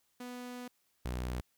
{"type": "tone pair in turn", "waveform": "sawtooth", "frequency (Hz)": [246.9, 61.73], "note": ["B3", "B1"], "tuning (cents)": [0, 0], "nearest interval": "2 octaves", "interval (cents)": 2400, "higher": "first", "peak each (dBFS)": [-38, -31], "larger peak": "second", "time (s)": [[0.2, 0.68], [1.05, 1.41]], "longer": "first", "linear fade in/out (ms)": 5, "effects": ["white hiss -75 dBFS RMS until 1.57 s"]}